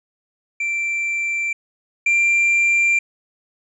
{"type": "tone pair in turn", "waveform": "triangle", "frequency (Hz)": [2349, 2371], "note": ["D7", "D7"], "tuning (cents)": [0, 16], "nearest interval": "unison", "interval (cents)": 16, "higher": "second", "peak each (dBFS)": [-18, -12], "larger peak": "second", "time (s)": [[0.6, 1.53], [2.06, 2.99]], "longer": "neither", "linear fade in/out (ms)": 5, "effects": ["resampled to 22050 Hz"]}